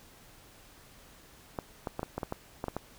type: clicks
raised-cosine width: 1 ms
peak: -19 dBFS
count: 10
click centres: 1.588 / 1.872 / 1.994 / 2.031 / 2.18 / 2.232 / 2.324 / 2.641 / 2.683 / 2.766 s
effects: pink hiss -56 dBFS RMS until 2.98 s